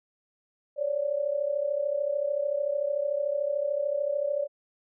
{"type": "tone pair together", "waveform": "sine", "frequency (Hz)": [549, 582.5], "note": ["C#5", "D5"], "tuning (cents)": [-17, -14], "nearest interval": "minor second", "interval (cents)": 103, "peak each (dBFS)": [-30, -27], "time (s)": [0.76, 4.48], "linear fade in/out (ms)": 50, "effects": []}